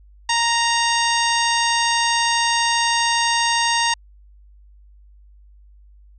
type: harmonic tone with a mistuned harmonic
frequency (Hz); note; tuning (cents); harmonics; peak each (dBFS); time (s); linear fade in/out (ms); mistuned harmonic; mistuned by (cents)
932.3; A#5; 0; 1 / 2 / 3 / 4 / 5 / 6 / 7 / 9; -20 / -23 / -25 / -26 / -27 / -28 / -28 / -30; 0.29-3.94; 5; 4; -22
effects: added 50 Hz sine -45 dBFS peak until 6.18 s

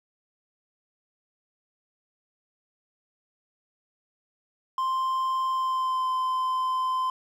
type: tone with pitch glide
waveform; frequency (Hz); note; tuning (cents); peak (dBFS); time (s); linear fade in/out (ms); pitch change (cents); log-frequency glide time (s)
triangle; 1046.5 to 1031.5; C6 to C6; 0 to -25; -22; 4.78-7.1; 2; -25; 5.49-6.09
effects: none

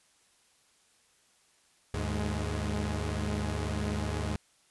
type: tone cluster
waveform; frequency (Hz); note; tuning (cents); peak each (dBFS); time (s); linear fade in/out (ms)
sawtooth; 76 / 103.8 / 209.4; D#2 / G#2 / G#3; -40 / 0 / +15; -29 / -31 / -33; 1.94-4.36; 0
effects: white hiss -66 dBFS RMS until 4.7 s + resampled to 24000 Hz

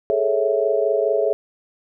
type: chord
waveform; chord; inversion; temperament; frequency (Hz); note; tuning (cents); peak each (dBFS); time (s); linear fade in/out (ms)
sine; A major seventh; third; equal with one note detuned; 415.3 / 440 / 554.4 / 656.6; G#4 / A4 / C#5 / E5; 0 / 0 / 0 / -7; -22; 0.1-1.33; 0
effects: none

